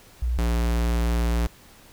sine / square tone pair in turn, 60.2 / 58.32 Hz, B1 / A#1, -44 / +1 cents, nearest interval minor second, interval 55 cents, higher first, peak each -21 dBFS, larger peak neither, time 0.22-0.38 / 0.38-1.47 s, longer second, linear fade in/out 5 ms, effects pink hiss -51 dBFS RMS until 1.92 s

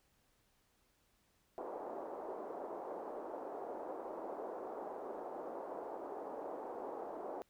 pink band-pass noise, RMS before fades -45 dBFS, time 1.58-7.42 s, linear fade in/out 0 ms, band 360 to 890 Hz, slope 24 dB/octave, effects pink hiss -75 dBFS RMS until 7.49 s

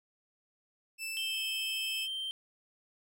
sawtooth tone with pitch glide, 2644 to 2611 Hz, E7 to E7, +5 to -17 cents, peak -33 dBFS, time 0.98-2.08 s, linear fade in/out 50 ms, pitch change -22 cents, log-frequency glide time 1.2-1.41 s
triangle tone, 3136 Hz, G7, in tune, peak -33 dBFS, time 1.17-2.31 s, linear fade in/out 0 ms
effects none

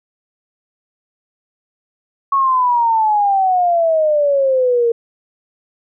sine exponential sweep, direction down, 1111 to 460 Hz, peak -11 dBFS, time 2.32-4.92 s, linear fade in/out 5 ms, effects none

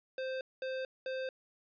square tone bursts, 522 Hz, C5, 4 cents flat, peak -36 dBFS, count 3, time 0.18-1.29 s, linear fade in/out 2 ms, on 230 ms, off 210 ms, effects resampled to 11025 Hz

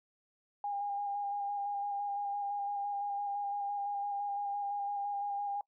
sine tone with vibrato, 810 Hz, G#5, 43 cents flat, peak -33 dBFS, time 0.64-5.61 s, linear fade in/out 2 ms, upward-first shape square, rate 5.9 Hz, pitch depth 15 cents each way, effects noise-tail reverb RT60 0.1 s tail -23 dB re dry

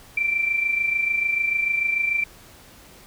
sine tone with amplitude modulation, 2349 Hz, D7, in tune, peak -17 dBFS, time 0.17-2.24 s, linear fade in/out 5 ms, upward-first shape sine, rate 26.8 Hz, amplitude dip 60%, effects pink hiss -48 dBFS RMS until 3.06 s

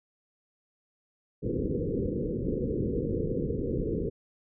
white low-pass noise, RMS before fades -30 dBFS, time 1.42-4.1 s, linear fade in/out 20 ms, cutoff 500 Hz, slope 96 dB/octave, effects none

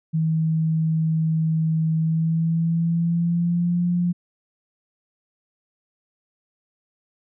sine tone with pitch glide, 160 to 175.49 Hz, D#3 to F3, +49 to +9 cents, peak -18 dBFS, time 0.13-4.13 s, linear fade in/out 20 ms, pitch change +160 cents, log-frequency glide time 1.96-3.87 s, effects none

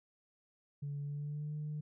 sine tone with pitch glide, 143.3 to 150.51 Hz, D3 to D3, -42 to +43 cents, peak -36 dBFS, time 0.82-1.81 s, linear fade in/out 10 ms, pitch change +85 cents, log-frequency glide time 1.02-1.52 s, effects tanh soft clip ceiling -34 dBFS

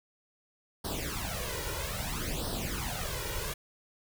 pink noise with flanger, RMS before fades -35 dBFS, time 0.84-3.54 s, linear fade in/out 10 ms, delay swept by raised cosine 0.21 to 2.11 ms, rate 0.61 Hz, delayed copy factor +0.8, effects none

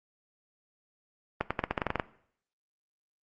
clicks, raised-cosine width 0.5 ms, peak -12 dBFS, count 11, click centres 1.41 / 1.506 / 1.592 / 1.639 / 1.71 / 1.778 / 1.818 / 1.867 / 1.904 / 1.957 / 1.998 s, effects noise-tail reverb RT60 0.6 s tail -17 dB re dry + Opus 24 kbps

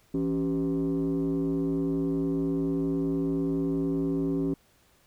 sine tone with frequency modulation, 277.2 Hz, C#4, in tune, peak -23 dBFS, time 0.14-4.54 s, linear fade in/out 5 ms, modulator 110 Hz, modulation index 0.99, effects tanh soft clip ceiling -22 dBFS + pink hiss -63 dBFS RMS until 5.06 s

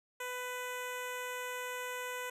10% pulse tone with notch filter, 498.7 Hz, B4, 17 cents sharp, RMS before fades -40 dBFS, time 0.2-2.3 s, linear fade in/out 5 ms, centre 4300 Hz, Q 1.4, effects resampled to 32000 Hz

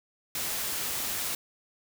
white noise, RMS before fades -32 dBFS, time 0.35-1.35 s, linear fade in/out 2 ms, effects none

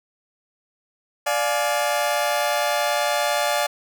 sawtooth chord, D diminished, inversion none, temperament just, 587.3 / 704.8 / 845.8 Hz, D5 / F5 / Ab5, 0 / +16 / +31 cents, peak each -19 / -21 / -22 dBFS, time 1.26-3.67 s, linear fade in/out 10 ms, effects none

